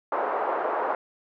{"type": "band-pass noise", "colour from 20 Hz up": "white", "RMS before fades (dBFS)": -27, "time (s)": [0.12, 0.95], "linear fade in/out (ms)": 2, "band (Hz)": [400, 1100], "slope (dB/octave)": 24, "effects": []}